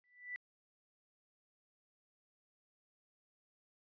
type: tone with exponential growth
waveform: sine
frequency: 1975.5 Hz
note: B6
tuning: in tune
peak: -36 dBFS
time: 0.04-0.36 s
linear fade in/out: 0 ms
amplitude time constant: 69 ms
effects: tanh soft clip ceiling -37 dBFS + resampled to 11025 Hz